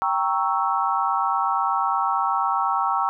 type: chord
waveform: sine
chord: G diminished seventh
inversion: none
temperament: equal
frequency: 784 / 932.3 / 1108.7 / 1318.5 Hz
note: G5 / Bb5 / Db6 / Fb6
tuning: 0 / 0 / 0 / 0 cents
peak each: -25 dBFS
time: 0.02-3.09 s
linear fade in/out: 0 ms
effects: none